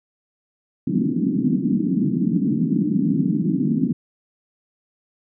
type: band-pass noise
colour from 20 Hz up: pink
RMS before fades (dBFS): -20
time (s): 0.87-3.93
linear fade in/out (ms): 5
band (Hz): 160 to 300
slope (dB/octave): 48
effects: none